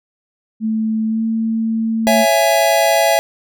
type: tone with pitch glide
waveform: sine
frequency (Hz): 220 to 224.2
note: A3 to A3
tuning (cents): 0 to +33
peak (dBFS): -15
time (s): 0.6-2.26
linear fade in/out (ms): 50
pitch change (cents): +33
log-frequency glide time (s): 1.07-1.22
type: chord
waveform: square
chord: C# minor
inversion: none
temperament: just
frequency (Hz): 554.4 / 665.2 / 831.5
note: C#5 / E5 / G#5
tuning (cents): 0 / +16 / +2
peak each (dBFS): -19 / -14 / -18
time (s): 2.07-3.19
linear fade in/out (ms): 0
effects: none